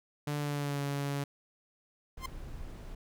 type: tone with pitch glide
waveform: sawtooth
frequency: 146.83 to 141.42 Hz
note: D3 to C#3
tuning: 0 to +35 cents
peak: -28 dBFS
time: 0.27-1.24 s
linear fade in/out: 5 ms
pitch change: -65 cents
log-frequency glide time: 0.37-0.82 s
type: noise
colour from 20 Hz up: brown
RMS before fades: -43 dBFS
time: 2.17-2.95 s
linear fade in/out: 5 ms
type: tone with exponential growth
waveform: sawtooth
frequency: 1046.5 Hz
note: C6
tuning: in tune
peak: -30 dBFS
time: 2.17-2.26 s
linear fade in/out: 5 ms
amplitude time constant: 18 ms
effects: none